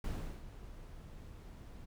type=noise with ADSR envelope; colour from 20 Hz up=brown; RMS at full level=-37 dBFS; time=0.04-1.86 s; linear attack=3 ms; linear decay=370 ms; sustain=-13 dB; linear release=19 ms; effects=none